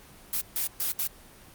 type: noise bursts at uneven times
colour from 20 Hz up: blue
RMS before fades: -28 dBFS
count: 4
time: 0.33-0.41 / 0.56-0.67 / 0.8-0.92 / 0.99-1.07 s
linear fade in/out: 2 ms
effects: pink hiss -51 dBFS RMS until 1.54 s + Opus 24 kbps